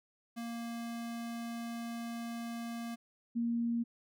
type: tone pair in turn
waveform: square / sine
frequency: 233.1 / 234.2 Hz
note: A#3 / A#3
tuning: 0 / +8 cents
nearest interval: unison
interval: 8 cents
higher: second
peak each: -39 / -30 dBFS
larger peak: second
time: 0.36-2.96 / 3.35-3.84 s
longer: first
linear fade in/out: 20 ms
effects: none